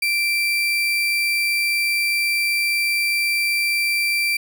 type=tone; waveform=35% pulse; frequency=2349 Hz; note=D7; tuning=in tune; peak=-16 dBFS; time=0.02-4.37 s; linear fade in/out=5 ms; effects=none